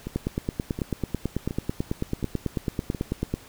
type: two click trains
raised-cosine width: 3 ms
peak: -12 / -18 dBFS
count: 30 / 5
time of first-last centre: 0.16-3.34 / 0.07-2.948 s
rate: 9.12 / 1.39 Hz
effects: pink hiss -49 dBFS RMS until 3.48 s